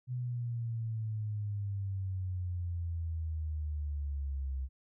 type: exponential sweep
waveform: sine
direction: down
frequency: 126.1 to 65.41 Hz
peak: -33 dBFS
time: 0.07-4.69 s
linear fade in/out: 50 ms
effects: none